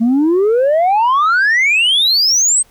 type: exponential sweep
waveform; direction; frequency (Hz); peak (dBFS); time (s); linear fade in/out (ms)
sine; up; 220.9 to 8520; -7; 0-2.63; 20
effects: tanh soft clip ceiling -8 dBFS + pink hiss -51 dBFS RMS until 2.7 s